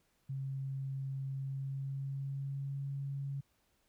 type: tone with pitch glide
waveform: sine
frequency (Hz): 135.3 to 138.7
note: C#3 to C#3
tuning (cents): -42 to +1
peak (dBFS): -36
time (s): 0.29-3.41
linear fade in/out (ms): 10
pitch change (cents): +43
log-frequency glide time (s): 1.34-2.83
effects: pink hiss -75 dBFS RMS until 3.88 s